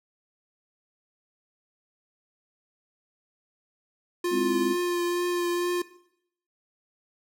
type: tone with vibrato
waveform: square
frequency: 351.1 Hz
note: F4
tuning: 9 cents sharp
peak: -25 dBFS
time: 4.24-5.82 s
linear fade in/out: 5 ms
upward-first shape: triangle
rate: 2.2 Hz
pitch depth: 17 cents each way
type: chord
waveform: sine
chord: Ab augmented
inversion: none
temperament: equal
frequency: 207.7 / 261.6 / 329.6 Hz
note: Ab3 / C4 / E4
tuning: 0 / 0 / 0 cents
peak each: -32 / -27 / -31 dBFS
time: 4.3-4.76 s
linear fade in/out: 50 ms
effects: noise-tail reverb RT60 0.7 s tail -17 dB re dry